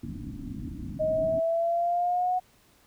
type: low-pass noise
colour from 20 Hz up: white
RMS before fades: -37 dBFS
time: 0.03-1.4 s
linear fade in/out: 5 ms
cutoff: 310 Hz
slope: 96 dB/octave
type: linear sweep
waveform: sine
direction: up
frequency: 622.3 to 736 Hz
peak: -23 dBFS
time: 0.99-2.4 s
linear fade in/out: 20 ms
effects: pink hiss -61 dBFS RMS until 2.86 s